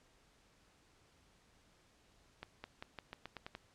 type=accelerating click train; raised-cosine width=0.3 ms; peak=-29 dBFS; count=9; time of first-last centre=2.43-3.551 s; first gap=210 ms; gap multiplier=0.88; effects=pink hiss -69 dBFS RMS until 3.74 s + low-pass 8000 Hz 12 dB/octave